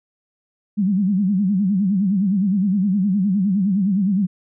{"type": "tone with vibrato", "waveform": "sine", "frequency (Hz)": 195.1, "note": "G3", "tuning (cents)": -8, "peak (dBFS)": -15, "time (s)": [0.77, 4.27], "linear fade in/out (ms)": 20, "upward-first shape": "sine", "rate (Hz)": 9.7, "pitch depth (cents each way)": 140, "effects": []}